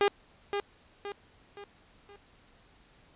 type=tone with echo; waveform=sawtooth; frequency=404.8 Hz; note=G#4; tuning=44 cents flat; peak=-18 dBFS; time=0.01-0.08 s; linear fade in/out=0 ms; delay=520 ms; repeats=4; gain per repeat=-7 dB; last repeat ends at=2.16 s; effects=pink hiss -61 dBFS RMS until 3.15 s + resampled to 8000 Hz